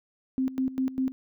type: tone with tremolo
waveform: sine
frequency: 261.6 Hz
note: C4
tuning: in tune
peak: -23 dBFS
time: 0.38-1.12 s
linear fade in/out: 0 ms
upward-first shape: square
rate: 5 Hz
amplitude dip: 80%
effects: none